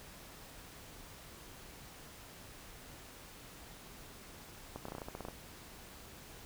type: clicks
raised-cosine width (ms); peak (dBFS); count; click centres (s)
1; -28; 12; 4.76 / 4.854 / 4.884 / 4.921 / 4.951 / 4.983 / 5.018 / 5.085 / 5.151 / 5.207 / 5.251 / 5.285
effects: pink hiss -53 dBFS RMS until 6.45 s